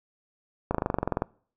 slowing click train, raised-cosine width 1 ms, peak -11 dBFS, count 13, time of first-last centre 0.71-1.221 s, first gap 36 ms, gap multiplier 1.03, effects noise-tail reverb RT60 0.5 s tail -24 dB re dry

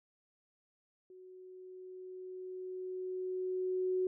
sine tone with level ramp, 370 Hz, F#4, in tune, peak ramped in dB -52 to -29 dBFS, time 1.1-4.07 s, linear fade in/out 2 ms, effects none

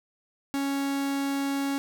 45% pulse tone, 277.2 Hz, C#4, in tune, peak -26 dBFS, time 0.54-1.78 s, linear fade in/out 0 ms, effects none

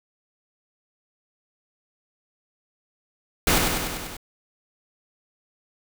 pink noise with echo, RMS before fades -19 dBFS, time 3.47-3.58 s, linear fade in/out 2 ms, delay 98 ms, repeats 6, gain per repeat -3 dB, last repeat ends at 4.168 s, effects none

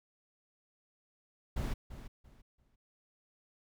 brown noise with echo, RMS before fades -34 dBFS, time 1.56-1.74 s, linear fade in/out 10 ms, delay 340 ms, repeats 3, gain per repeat -12 dB, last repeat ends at 2.76 s, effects none

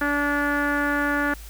sawtooth tone with low-pass filter, 289 Hz, D4, 28 cents flat, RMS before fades -23 dBFS, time 0.01-1.34 s, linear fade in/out 5 ms, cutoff 1600 Hz, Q 8.4, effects added 53 Hz sine -38 dBFS peak until 1.49 s + white hiss -46 dBFS RMS until 1.49 s

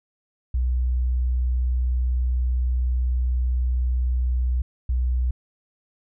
sine tone pair in turn, 62.1 / 62.1 Hz, B1 / B1, +10 / +10 cents, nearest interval unison, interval 0 cents, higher neither, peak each -19 dBFS, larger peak neither, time 0.54-4.62 / 4.89-5.31 s, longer first, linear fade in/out 5 ms, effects none

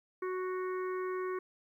harmonic tone with a mistuned harmonic, 370 Hz, F#4, in tune, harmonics 1 / 3 / 4 / 5 / 6, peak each -34 / -41 / -49 / -49 / -53 dBFS, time 0.22-1.39 s, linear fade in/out 5 ms, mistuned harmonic 6, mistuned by -16 cents, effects 12-bit

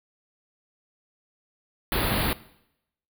pink band-stop noise, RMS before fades -25 dBFS, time 1.92-2.33 s, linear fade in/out 0 ms, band 4600 to 9900 Hz, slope 96 dB/octave, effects noise-tail reverb RT60 0.8 s tail -19 dB re dry

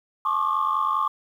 sine tone cluster, 869 / 1078 / 1163 / 1213 Hz, A5 / C#6 / D6 / D#6, -22 / -49 / -17 / -44 cents, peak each -32 / -23 / -24 / -27 dBFS, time 0.25-1.08 s, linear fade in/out 5 ms, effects tanh soft clip ceiling -14 dBFS + 9-bit

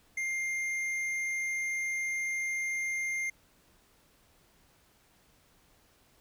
triangle tone with tanh clipping, 2109 Hz, C7, 13 cents sharp, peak -32 dBFS, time 0.17-3.3 s, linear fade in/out 5 ms, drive 13 dB, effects pink hiss -65 dBFS RMS until 6.2 s

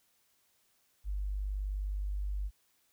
sine tone, 49.59 Hz, G1, 21 cents sharp, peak -32 dBFS, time 1.04-2.51 s, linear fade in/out 50 ms, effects white hiss -72 dBFS RMS until 2.92 s

